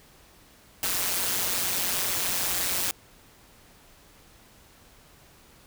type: noise with amplitude modulation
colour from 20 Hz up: white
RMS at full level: -24 dBFS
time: 0.83-2.91 s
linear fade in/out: 2 ms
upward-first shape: sine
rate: 182 Hz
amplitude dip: 75%
effects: pink hiss -55 dBFS RMS until 5.66 s